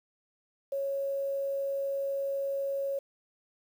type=tone with quantisation; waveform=sine; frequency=552 Hz; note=C#5; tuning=7 cents flat; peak=-29 dBFS; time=0.72-2.99 s; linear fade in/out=5 ms; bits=9; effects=none